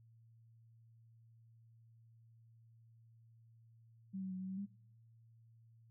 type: tone with pitch steps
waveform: sine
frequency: 191.5 / 189 / 185.7 / 188 / 189.8 / 200.2 Hz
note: G3 / F#3 / F#3 / F#3 / F#3 / G3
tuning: -40 / +37 / +7 / +28 / +44 / +37 cents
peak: -40 dBFS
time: 4.13-4.664 s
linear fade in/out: 20 ms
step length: 89 ms
effects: noise-tail reverb RT60 0.8 s tail -24 dB re dry + added 114 Hz sine -62 dBFS peak until 5.9 s